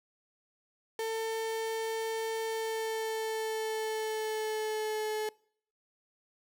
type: tone with pitch glide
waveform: 35% pulse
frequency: 447.1 to 430.1 Hz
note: A4 to A4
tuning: +28 to -39 cents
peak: -30 dBFS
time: 0.99-5.29 s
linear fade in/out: 2 ms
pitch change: -67 cents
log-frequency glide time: 2.43-5.09 s
effects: noise-tail reverb RT60 0.6 s tail -24 dB re dry